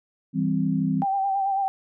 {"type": "chord", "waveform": "sine", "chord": "C major", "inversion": "first", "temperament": "just", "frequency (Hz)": [163.52, 196.22, 261.6], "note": ["E3", "G3", "C4"], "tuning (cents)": [-14, 2, 0], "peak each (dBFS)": -25, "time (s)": [0.33, 1.05], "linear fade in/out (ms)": 50}
{"type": "tone with vibrato", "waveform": "sine", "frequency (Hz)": 783, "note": "G5", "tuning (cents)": -2, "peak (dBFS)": -21, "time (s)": [1.02, 1.68], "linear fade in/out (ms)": 0, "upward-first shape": "sine", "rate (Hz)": 9.1, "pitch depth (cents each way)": 37}
{"effects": []}